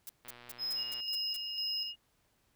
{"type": "noise bursts", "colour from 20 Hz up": "blue", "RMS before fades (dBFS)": -44, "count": 7, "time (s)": [0.07, 1.364], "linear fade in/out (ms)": 0, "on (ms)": 22, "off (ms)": 190}
{"type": "click train", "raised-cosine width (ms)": 0.3, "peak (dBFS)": -36, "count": 92, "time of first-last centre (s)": [0.25, 1.002], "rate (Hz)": 121}
{"type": "tone with tremolo", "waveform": "triangle", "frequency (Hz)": 5110, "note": "D#8", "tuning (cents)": 45, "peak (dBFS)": -32, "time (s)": [0.58, 1.93], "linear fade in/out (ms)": 50, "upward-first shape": "square", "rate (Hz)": 2, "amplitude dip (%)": 50}
{"type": "tone", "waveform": "sine", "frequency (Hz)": 2855, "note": "F7", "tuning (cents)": 37, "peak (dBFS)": -40, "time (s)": [0.75, 1.96], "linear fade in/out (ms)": 50}
{"effects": ["pink hiss -73 dBFS RMS until 2.55 s"]}